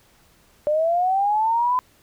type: linear sweep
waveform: sine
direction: up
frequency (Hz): 587.3 to 1016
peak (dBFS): -17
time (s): 0.67-1.79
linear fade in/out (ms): 0
effects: pink hiss -57 dBFS RMS until 2.02 s